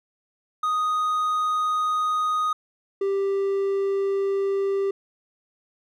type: tone pair in turn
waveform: triangle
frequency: 1244.5 / 393.4 Hz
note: D#6 / G4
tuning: 0 / +6 cents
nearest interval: octave + minor sixth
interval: 1994 cents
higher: first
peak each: -19 dBFS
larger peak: neither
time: 0.63-2.53 / 3.01-4.91 s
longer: neither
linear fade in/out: 5 ms
effects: none